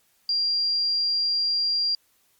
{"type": "tone", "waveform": "sine", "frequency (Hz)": 4768, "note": "D8", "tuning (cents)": 25, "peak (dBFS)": -21, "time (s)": [0.29, 1.95], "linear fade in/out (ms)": 2, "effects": ["white hiss -65 dBFS RMS until 2.39 s", "Opus 48 kbps"]}